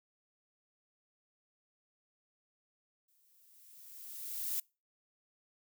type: noise with exponential growth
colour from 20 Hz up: violet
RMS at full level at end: -34 dBFS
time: 3.08-4.6 s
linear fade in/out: 5 ms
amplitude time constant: 330 ms
effects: noise-tail reverb RT60 0.3 s tail -26 dB re dry